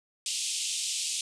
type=band-pass noise; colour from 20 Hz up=white; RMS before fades=-32 dBFS; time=0.26-1.21 s; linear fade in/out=2 ms; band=2600 to 9100 Hz; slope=48 dB/octave; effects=none